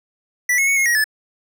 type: tone with pitch steps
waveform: square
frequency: 1966 / 2180 / 2219 / 2158 / 1895 / 1735 Hz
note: B6 / C#7 / C#7 / C#7 / A#6 / A6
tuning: -8 / -29 / +1 / -47 / +28 / -25 cents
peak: -15 dBFS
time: 0.49-1.042 s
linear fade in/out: 5 ms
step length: 92 ms
effects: none